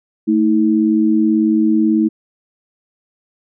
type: tone pair together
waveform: sine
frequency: 221.3 / 319.6 Hz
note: A3 / D#4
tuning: +10 / +47 cents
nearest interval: tritone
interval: 637 cents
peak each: -14 / -13 dBFS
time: 0.27-2.09 s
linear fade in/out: 20 ms
effects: none